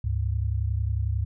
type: tone pair together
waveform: sine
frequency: 71.9 / 103 Hz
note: D2 / G#2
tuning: -36 / -14 cents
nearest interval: tritone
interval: 622 cents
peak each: -26 dBFS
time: 0.04-1.25 s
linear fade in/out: 5 ms
effects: none